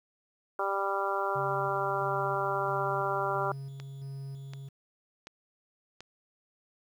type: harmonic tone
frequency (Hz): 196.9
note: G3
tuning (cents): +8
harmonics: 2 / 3 / 4 / 5 / 6 / 7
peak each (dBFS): -35 / -35 / -35 / -35 / -35 / -35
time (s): 0.59-3.52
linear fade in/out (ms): 2
type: tone with tremolo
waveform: triangle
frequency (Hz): 136.7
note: C#3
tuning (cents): -24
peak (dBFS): -35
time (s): 1.35-4.69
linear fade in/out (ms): 10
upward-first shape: square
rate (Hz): 1.5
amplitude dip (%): 30
type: click train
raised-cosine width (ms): 0.2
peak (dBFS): -27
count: 4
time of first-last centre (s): 3.8-6.006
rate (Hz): 1.36
effects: 10-bit